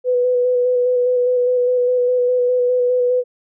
sine tone with vibrato, 496.3 Hz, B4, 8 cents sharp, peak -13 dBFS, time 0.04-3.24 s, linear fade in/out 50 ms, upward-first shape square, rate 4.9 Hz, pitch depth 16 cents each way, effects none

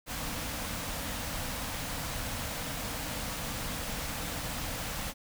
pink band-stop noise, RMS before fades -36 dBFS, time 0.06-5.14 s, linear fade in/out 50 ms, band 320 to 450 Hz, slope 96 dB/octave, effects none

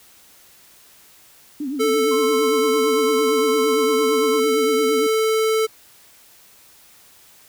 sine tone with vibrato, 277.1 Hz, C#4, 1 cent flat, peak -23 dBFS, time 1.6-5.07 s, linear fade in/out 5 ms, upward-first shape triangle, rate 8.8 Hz, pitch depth 180 cents each way
square tone, 440 Hz, A4, in tune, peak -17 dBFS, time 1.79-5.67 s, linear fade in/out 20 ms
triangle tone with tremolo, 1056 Hz, C6, 16 cents sharp, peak -25 dBFS, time 2.11-4.4 s, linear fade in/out 5 ms, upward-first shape sine, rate 9.5 Hz, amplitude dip 50%
effects white hiss -50 dBFS RMS until 7.48 s

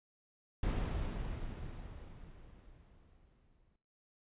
brown noise with exponential decay, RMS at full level -32 dBFS, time 0.63-3.76 s, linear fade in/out 2 ms, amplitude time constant 680 ms, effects noise-tail reverb RT60 0.5 s tail -19 dB re dry + resampled to 8000 Hz

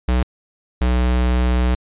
square tone pair in turn, 62.1 / 61.8 Hz, B1 / B1, +10 / +2 cents, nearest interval unison, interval 8 cents, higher first, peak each -15 dBFS, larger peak neither, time 0.08-0.23 / 0.81-1.75 s, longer second, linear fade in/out 5 ms, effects resampled to 8000 Hz

